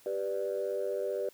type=chord; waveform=sine; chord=G major; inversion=none; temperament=equal with one note detuned; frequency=392 / 493.9 / 589.4 Hz; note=G4 / B4 / D5; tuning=0 / 0 / +6 cents; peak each=-34 dBFS; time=0.06-1.29 s; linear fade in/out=2 ms; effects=tanh soft clip ceiling -23 dBFS + white hiss -60 dBFS RMS until 1.33 s